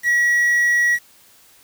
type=tone with quantisation; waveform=triangle; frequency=1921 Hz; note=B6; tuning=48 cents flat; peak=-12 dBFS; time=0.03-0.99 s; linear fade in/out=50 ms; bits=6; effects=white hiss -51 dBFS RMS until 1.63 s